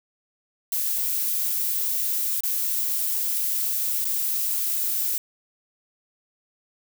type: noise with dropouts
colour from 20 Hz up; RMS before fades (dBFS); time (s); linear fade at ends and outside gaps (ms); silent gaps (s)
violet; -25; 0.72-5.18; 1; 2.406-2.435 / 4.045-4.052
effects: none